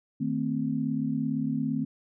sine chord, A diminished, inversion second, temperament equal with one note detuned, 155.56 / 224 / 261.6 Hz, Eb3 / A3 / C4, 0 / +31 / 0 cents, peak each -32 / -30 / -29 dBFS, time 0.2-1.85 s, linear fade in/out 10 ms, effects none

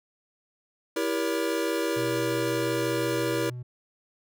square chord, E diminished seventh, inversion none, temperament just, 329.6 / 395.6 / 474.7 / 569.6 Hz, E4 / G4 / Bb4 / Db5, 0 / +16 / +31 / +47 cents, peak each -30 / -33 / -31 / -34 dBFS, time 0.96-3.5 s, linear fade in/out 5 ms
triangle tone, 123.47 Hz, B2, in tune, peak -32 dBFS, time 1.96-3.63 s, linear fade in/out 10 ms
effects none

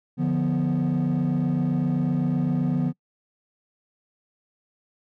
triangle chord, B diminished, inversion first, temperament equal, 146.83 / 174.61 / 246.9 Hz, D3 / F3 / B3, 0 / 0 / 0 cents, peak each -22 dBFS, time 0.17-2.93 s, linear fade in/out 50 ms, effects noise-tail reverb RT60 0.1 s tail -25 dB re dry + tanh soft clip ceiling -15 dBFS

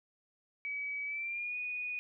sine tone with pitch glide, 2279 to 2471 Hz, C#7 to D#7, +47 to -13 cents, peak -35 dBFS, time 0.65-1.99 s, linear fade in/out 0 ms, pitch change +140 cents, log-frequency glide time 1.05-1.56 s, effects none

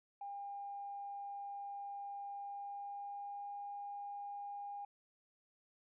triangle tone with pitch glide, 804 to 810.5 Hz, G5 to G#5, +44 to -42 cents, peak -39 dBFS, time 0.21-4.85 s, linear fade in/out 5 ms, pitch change +14 cents, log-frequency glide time 2.32-3.59 s, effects tanh soft clip ceiling -41 dBFS + resampled to 8000 Hz

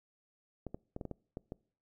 clicks, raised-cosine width 2 ms, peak -27 dBFS, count 8, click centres 0.667 / 0.745 / 0.964 / 1.012 / 1.053 / 1.113 / 1.371 / 1.521 s, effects noise-tail reverb RT60 0.5 s tail -25 dB re dry

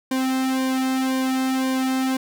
sawtooth tone with flanger, 261.6 Hz, C4, in tune, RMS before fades -22 dBFS, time 0.11-2.17 s, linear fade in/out 5 ms, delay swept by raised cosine 1.5 to 2.1 ms, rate 1.9 Hz, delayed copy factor -0.95, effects none

